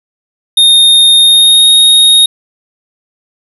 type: tone with pitch glide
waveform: square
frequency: 3684 to 3731 Hz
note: A#7 to A#7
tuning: -21 to +1 cents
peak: -3 dBFS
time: 0.57-2.26 s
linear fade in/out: 5 ms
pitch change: +22 cents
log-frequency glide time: 1.19-1.69 s
effects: none